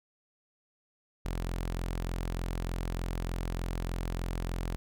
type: tone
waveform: sawtooth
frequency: 43.32 Hz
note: F1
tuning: 13 cents flat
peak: -28 dBFS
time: 1.25-4.76 s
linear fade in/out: 0 ms
effects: none